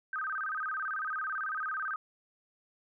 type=tone with vibrato; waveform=sine; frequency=1396.9 Hz; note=F6; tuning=in tune; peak=-32 dBFS; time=0.13-1.96 s; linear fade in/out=2 ms; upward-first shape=square; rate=18 Hz; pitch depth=190 cents each way; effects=none

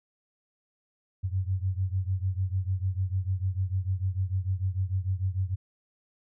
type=beating tone pair; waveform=sine; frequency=91.8 / 98.5 Hz; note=F#2 / G2; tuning=-13 / +9 cents; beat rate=6.7 Hz; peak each=-28 / -30 dBFS; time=1.23-5.56 s; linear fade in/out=20 ms; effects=none

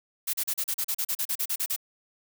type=noise bursts; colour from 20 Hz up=blue; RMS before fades=-28 dBFS; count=15; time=0.27-1.763 s; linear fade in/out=10 ms; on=65 ms; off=37 ms; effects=none

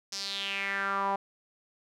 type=tone with band-pass filter sweep; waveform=sawtooth; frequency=197.3 Hz; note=G3; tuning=11 cents sharp; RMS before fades=-32 dBFS; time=0.12-1.16 s; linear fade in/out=5 ms; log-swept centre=5600 to 850 Hz; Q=4.7; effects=none

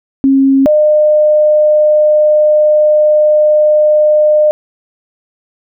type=tone pair in turn; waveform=sine; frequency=270.6 / 605.9 Hz; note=C#4 / D#5; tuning=-42 / -46 cents; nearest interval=octave + major second; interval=1396 cents; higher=second; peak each=-5 dBFS; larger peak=neither; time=0.24-0.66 / 0.66-4.51 s; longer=second; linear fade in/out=0 ms; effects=none

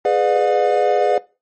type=chord; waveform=triangle; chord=G# diminished seventh; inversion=none; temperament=just; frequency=415.3 / 498.4 / 598 / 717.6 Hz; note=G#4 / B4 / D5 / F5; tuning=0 / +16 / +31 / +47 cents; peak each=-17 dBFS; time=0.05-1.18 s; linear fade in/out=2 ms; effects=noise-tail reverb RT60 0.3 s tail -20 dB re dry + MP3 32 kbps

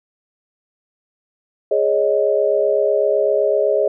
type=chord; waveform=sine; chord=Ab suspended fourth; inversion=none; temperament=equal; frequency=415.3 / 554.4 / 622.3 Hz; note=Ab4 / Db5 / Eb5; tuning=0 / 0 / 0 cents; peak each=-18 / -18 / -18 dBFS; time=1.71-3.88 s; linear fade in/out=5 ms; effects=none

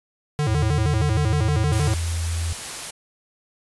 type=tone with vibrato; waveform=square; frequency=127.6 Hz; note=C3; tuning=43 cents flat; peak=-20 dBFS; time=0.39-1.94 s; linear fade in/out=0 ms; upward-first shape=square; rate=6.4 Hz; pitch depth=270 cents each way
type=tone with pitch glide; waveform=sine; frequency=82.41 to 83.61 Hz; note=E2 to E2; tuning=0 to +25 cents; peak=-22 dBFS; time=0.49-2.53 s; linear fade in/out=5 ms; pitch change=+25 cents; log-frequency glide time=0.72-0.84 s
type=noise; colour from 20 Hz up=white; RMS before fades=-32 dBFS; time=1.72-2.91 s; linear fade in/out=10 ms
effects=resampled to 24000 Hz

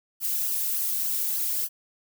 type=noise with flanger; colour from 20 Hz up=violet; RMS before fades=-27 dBFS; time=0.2-1.69 s; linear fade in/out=50 ms; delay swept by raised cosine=0.64 to 2.74 ms; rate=3.4 Hz; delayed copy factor=+0.95; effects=none

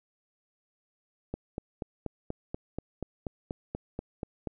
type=click train; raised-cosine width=2 ms; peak=-20 dBFS; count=14; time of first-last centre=1.34-4.473 s; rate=4.15 Hz; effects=none

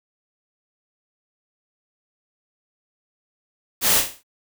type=noise with echo; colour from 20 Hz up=white; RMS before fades=-18 dBFS; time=3.81-4.03 s; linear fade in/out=50 ms; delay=34 ms; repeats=6; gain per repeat=-6 dB; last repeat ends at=4.234 s; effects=none

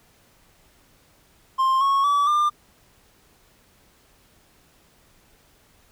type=tone with pitch steps; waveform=triangle; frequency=1055 / 1100.4 / 1147.8 / 1197.3 Hz; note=C6 / C#6 / D6 / D6; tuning=+14 / -13 / -40 / +33 cents; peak=-15 dBFS; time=1.58-2.5 s; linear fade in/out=20 ms; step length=230 ms; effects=pink hiss -58 dBFS RMS until 5.91 s

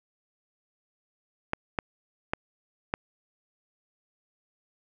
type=clicks; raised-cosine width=0.5 ms; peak=-11 dBFS; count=4; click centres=1.534 / 1.788 / 2.335 / 2.939 s; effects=none

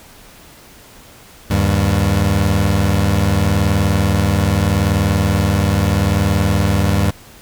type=tone pair together; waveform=25% pulse; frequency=79 / 99.77 Hz; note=D#2 / G2; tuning=+27 / +31 cents; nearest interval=major third; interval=404 cents; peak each=-13 / -11 dBFS; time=1.5-7.11 s; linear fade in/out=10 ms; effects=pink hiss -42 dBFS RMS until 7.41 s

